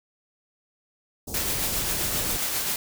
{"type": "band-stop noise", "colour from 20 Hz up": "pink", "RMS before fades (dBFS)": -34, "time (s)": [1.27, 2.38], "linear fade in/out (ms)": 10, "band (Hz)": [720, 5400], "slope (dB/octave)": 24}
{"type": "noise with tremolo", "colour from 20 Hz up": "white", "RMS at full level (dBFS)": -26, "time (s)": [1.34, 2.76], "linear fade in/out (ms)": 2, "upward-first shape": "triangle", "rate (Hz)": 7.5, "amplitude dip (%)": 35}
{"effects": []}